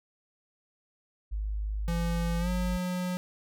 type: tone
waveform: sine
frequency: 51.91 Hz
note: G#1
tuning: in tune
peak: -29 dBFS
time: 1.31-2.78 s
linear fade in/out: 20 ms
type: tone with pitch glide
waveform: square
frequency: 169.8 to 180.94 Hz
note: F3 to F#3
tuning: -48 to -38 cents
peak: -30 dBFS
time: 1.88-3.17 s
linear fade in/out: 0 ms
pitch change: +110 cents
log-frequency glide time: 2.39-2.49 s
effects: none